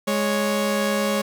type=tone pair together; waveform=sawtooth; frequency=207.7 / 554.5 Hz; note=G#3 / C#5; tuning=0 / 0 cents; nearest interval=octave + perfect fourth; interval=1700 cents; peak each=-19 / -19 dBFS; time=0.07-1.22 s; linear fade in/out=10 ms; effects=none